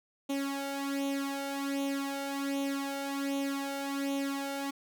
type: tone with flanger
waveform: sawtooth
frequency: 277.2 Hz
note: C#4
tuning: in tune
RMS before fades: -34 dBFS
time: 0.29-4.71 s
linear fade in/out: 10 ms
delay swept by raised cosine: 0.3 to 1.4 ms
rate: 1.3 Hz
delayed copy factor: +0.75
effects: none